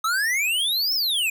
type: exponential two-way sweep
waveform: square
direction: up then down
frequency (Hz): 1262 to 5450 to 2427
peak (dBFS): -21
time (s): 0.04-1.3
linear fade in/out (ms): 5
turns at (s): 0.94
effects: none